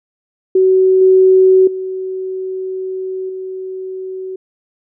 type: tone with level steps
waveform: sine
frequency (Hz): 376.1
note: F#4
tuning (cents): +28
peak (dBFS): -7 / -5 / -19 / -22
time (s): 0.55-4.36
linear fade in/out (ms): 5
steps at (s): 1.01 / 1.67 / 3.29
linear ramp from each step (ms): 5
effects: none